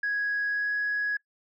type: tone with pitch glide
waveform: sine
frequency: 1661.2 to 1670.8 Hz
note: G#6 to G#6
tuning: 0 to +10 cents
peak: -24 dBFS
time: 0.03-1.17 s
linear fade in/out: 5 ms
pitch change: +10 cents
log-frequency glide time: 0.48-0.73 s
effects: noise-tail reverb RT60 0.1 s tail -24 dB re dry + tanh soft clip ceiling -22 dBFS